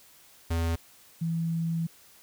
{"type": "tone pair in turn", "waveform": ["square", "sine"], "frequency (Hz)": [83.1, 165.34], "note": ["E2", "E3"], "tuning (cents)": [15, 6], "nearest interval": "octave", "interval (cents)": 1191, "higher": "second", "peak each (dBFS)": -26, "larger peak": "neither", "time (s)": [[0.5, 0.76], [1.21, 1.87]], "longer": "second", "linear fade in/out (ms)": 10, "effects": ["white hiss -56 dBFS RMS until 2.22 s"]}